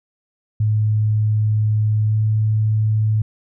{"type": "tone with pitch glide", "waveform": "sine", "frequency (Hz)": [107.3, 108.3], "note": ["A2", "A2"], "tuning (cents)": [-43, -27], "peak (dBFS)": -14, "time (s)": [0.6, 3.22], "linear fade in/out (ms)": 5, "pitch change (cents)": 16, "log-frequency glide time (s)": [2.07, 2.15], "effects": []}